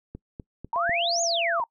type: click train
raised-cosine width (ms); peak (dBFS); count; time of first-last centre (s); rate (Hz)
3; -24; 4; 0.15-0.894; 4.03
type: exponential two-way sweep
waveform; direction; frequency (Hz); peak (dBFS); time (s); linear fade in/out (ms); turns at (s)
sine; up then down; 881 to 7000 to 881; -24; 0.73-1.64; 2; 1.22
type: tone with pitch glide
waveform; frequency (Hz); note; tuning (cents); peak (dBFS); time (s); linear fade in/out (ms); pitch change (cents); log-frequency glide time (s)
sine; 686 to 677.7; F5 to E5; -31 to +48; -26; 0.76-1.6; 0; -21; 1.15-1.27
effects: noise-tail reverb RT60 0.1 s tail -24 dB re dry